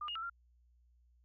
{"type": "tone with pitch steps", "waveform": "sine", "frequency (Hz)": [1209, 2856, 1326, 1384], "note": ["D6", "F7", "E6", "F6"], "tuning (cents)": [50, 38, 10, -16], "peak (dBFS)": -38, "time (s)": [0.01, 0.298], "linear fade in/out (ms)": 5, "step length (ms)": 72, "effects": ["added 60 Hz sine -65 dBFS peak until 1.24 s"]}